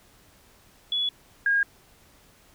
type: tone pair in turn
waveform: sine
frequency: 3400 / 1627 Hz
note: G#7 / G#6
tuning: +40 / -36 cents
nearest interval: octave + minor second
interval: 1276 cents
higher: first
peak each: -23 / -19 dBFS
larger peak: second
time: 0.92-1.09 / 1.46-1.63 s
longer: neither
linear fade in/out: 2 ms
effects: pink hiss -57 dBFS RMS until 2.54 s